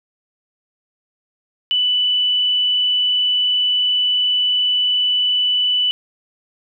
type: tone with frequency modulation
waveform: sine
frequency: 2980 Hz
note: F#7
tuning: 12 cents sharp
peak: -14 dBFS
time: 1.71-5.91 s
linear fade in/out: 0 ms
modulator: 31.4 Hz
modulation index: 0.4
effects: none